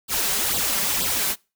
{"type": "noise with flanger", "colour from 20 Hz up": "white", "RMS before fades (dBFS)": -23, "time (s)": [0.08, 1.36], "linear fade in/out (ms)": 50, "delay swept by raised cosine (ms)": [0.23, 5.23], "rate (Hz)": 2.1, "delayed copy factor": 0.7, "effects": ["noise-tail reverb RT60 0.3 s tail -25 dB re dry"]}